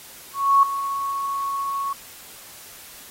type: tone with ADSR envelope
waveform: sine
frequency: 1107 Hz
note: C#6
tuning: 3 cents flat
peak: -10 dBFS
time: 0.33-1.93 s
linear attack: 300 ms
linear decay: 3 ms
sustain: -13 dB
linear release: 4 ms
effects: white hiss -43 dBFS RMS until 3.1 s + AAC 48 kbps